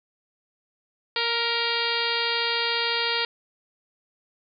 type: harmonic tone with a mistuned harmonic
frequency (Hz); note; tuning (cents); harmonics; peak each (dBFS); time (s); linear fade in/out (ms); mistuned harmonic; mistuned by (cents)
466.2; A#4; 0; 1 / 2 / 3 / 4 / 5 / 6 / 7 / 8 / 9 / 10; -32 / -32 / -32 / -32 / -32 / -32 / -32 / -32 / -32 / -32; 1.16-3.25; 2; 4; +22
effects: none